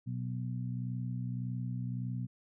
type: harmonic tone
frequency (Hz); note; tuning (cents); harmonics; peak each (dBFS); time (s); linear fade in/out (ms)
61.74; B1; 0; 2 / 3 / 4; -35 / -41 / -44; 0.06-2.27; 20
effects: none